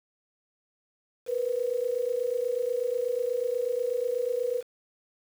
sine tone pair together, 473.8 / 502 Hz, A#4 / B4, +28 / +28 cents, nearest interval minor second, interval 100 cents, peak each -29 / -28 dBFS, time 1.26-4.63 s, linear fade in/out 50 ms, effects 8-bit

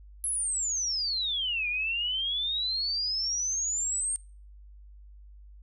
sine exponential two-way sweep, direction down then up, 11120 to 2400 to 8730 Hz, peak -27 dBFS, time 0.24-4.16 s, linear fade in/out 0 ms, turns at 1.68 s, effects noise-tail reverb RT60 0.4 s tail -24 dB re dry + added 50 Hz sine -47 dBFS peak until 5.62 s

